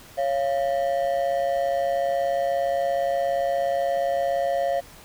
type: ring-modulated tone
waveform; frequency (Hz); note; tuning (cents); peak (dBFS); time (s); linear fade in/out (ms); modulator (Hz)
triangle; 622; D#5; -1; -16; 0.17-4.81; 20; 68.5
effects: pink hiss -47 dBFS RMS until 5.04 s